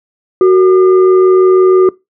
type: tone with frequency modulation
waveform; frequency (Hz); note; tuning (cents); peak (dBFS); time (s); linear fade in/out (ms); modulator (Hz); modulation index
sine; 372.4; F#4; +11; -3; 0.41-1.89; 2; 831; 0.35
effects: noise-tail reverb RT60 0.2 s tail -21 dB re dry